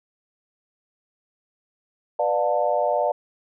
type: chord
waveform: sine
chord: B half-diminished seventh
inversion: none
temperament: just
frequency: 493.9 / 592.7 / 711.2 / 889 Hz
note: B4 / D5 / F5 / A5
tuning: 0 / +16 / +31 / +18 cents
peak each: -27 / -22 / -24 / -27 dBFS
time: 2.19-3.12 s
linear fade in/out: 5 ms
effects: none